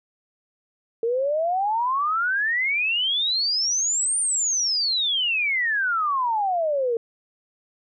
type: exponential two-way sweep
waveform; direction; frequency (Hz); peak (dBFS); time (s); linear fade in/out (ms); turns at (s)
sine; up then down; 449.7 to 9170 to 449.7; -20; 1.03-6.97; 2; 4.19
effects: none